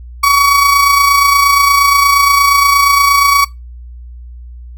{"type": "tone with amplitude modulation", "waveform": "35% pulse", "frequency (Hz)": 1130, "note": "C#6", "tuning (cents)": 33, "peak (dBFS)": -3, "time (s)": [0.23, 3.45], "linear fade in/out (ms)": 10, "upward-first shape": "sine", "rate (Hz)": 28.5, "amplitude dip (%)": 40, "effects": ["noise-tail reverb RT60 0.2 s tail -21 dB re dry", "added 60 Hz sine -28 dBFS peak until 4.77 s"]}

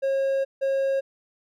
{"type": "tone pair in turn", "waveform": "triangle", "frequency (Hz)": [542, 542], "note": ["C#5", "C#5"], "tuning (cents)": [-39, -39], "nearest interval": "unison", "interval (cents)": 0, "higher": "neither", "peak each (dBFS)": -19, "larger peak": "neither", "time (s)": [[0.02, 0.45], [0.61, 1.01]], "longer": "first", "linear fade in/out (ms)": 20, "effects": []}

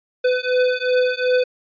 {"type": "beating tone pair", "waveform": "square", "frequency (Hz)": [501, 503.7], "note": ["B4", "B4"], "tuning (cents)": [25, 34], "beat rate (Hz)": 2.7, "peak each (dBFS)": -20, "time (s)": [0.24, 1.44], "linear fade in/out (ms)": 10, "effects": ["resampled to 11025 Hz"]}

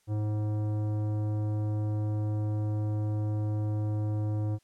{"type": "tone with tanh clipping", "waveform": "triangle", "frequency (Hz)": 106, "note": "G#2", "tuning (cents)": 36, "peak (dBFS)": -29, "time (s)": [0.07, 4.59], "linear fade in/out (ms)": 50, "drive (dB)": 18, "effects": ["white hiss -70 dBFS RMS until 4.63 s", "low-pass 10000 Hz 12 dB/octave"]}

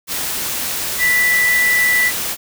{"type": "tone in noise", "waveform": "sine", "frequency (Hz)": 1974, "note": "B6", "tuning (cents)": -1, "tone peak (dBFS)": -12, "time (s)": [0.98, 2.12], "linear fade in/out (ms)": 50, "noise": "white", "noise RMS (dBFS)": -22, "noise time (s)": [0.07, 2.37], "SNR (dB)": 7, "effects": []}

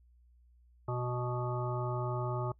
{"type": "harmonic tone", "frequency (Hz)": 123.47, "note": "B2", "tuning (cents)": 0, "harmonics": [1, 3, 5, 7, 9, 10], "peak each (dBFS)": [-34, -39, -41, -42, -44, -44], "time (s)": [0.88, 2.52], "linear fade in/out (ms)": 5, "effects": ["noise-tail reverb RT60 0.1 s tail -22 dB re dry", "added 60 Hz sine -60 dBFS peak until 2.59 s"]}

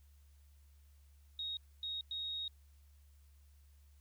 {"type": "tone bursts at uneven times", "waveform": "sine", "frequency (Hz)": 3756, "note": "A#7", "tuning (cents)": 12, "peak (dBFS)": -38, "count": 3, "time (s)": [[1.39, 1.57], [1.83, 2.01], [2.11, 2.48]], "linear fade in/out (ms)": 2, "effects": ["added 71 Hz sine -60 dBFS peak until 4 s", "white hiss -75 dBFS RMS until 4 s"]}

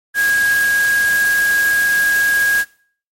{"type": "tone in noise", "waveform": "sine", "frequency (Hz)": 1641, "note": "G#6", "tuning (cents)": -21, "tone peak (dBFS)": -12, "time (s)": [0.14, 2.65], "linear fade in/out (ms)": 50, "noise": "white", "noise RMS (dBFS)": -25, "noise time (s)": [0.14, 2.65], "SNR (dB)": 10, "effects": ["noise-tail reverb RT60 0.5 s tail -21 dB re dry", "MP3 64 kbps"]}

